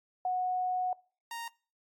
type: tone pair in turn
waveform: sine / sawtooth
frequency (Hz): 734 / 929.6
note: F#5 / A#5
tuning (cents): -14 / -5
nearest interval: major third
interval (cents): 409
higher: second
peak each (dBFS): -28 / -34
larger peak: first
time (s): 0.25-0.93 / 1.31-1.48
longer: first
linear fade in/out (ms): 2
effects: noise-tail reverb RT60 0.4 s tail -24 dB re dry + AAC 64 kbps